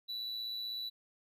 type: tone with amplitude modulation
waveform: triangle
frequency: 3951 Hz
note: B7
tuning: in tune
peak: -34 dBFS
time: 0.08-0.9 s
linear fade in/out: 20 ms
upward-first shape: sine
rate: 116 Hz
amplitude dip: 40%
effects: none